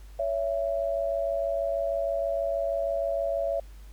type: tone pair together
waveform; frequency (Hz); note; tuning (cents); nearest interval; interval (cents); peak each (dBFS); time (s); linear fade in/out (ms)
sine; 561.7 / 668; C#5 / E5; +23 / +23; minor third; 300; -28; 0.19-3.6; 5
effects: added 50 Hz sine -43 dBFS peak until 3.92 s + pink hiss -59 dBFS RMS until 3.92 s